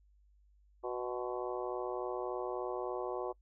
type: harmonic tone with a mistuned harmonic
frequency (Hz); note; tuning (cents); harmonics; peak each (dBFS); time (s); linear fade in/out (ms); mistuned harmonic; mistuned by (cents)
123.47; B2; 0; 3 / 4 / 5 / 6 / 7 / 8 / 9; -39 / -41 / -43 / -45 / -46 / -47 / -48; 0.83-3.33; 20; 8; +52
effects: noise-tail reverb RT60 0.1 s tail -26 dB re dry + added 50 Hz sine -63 dBFS peak until 3.41 s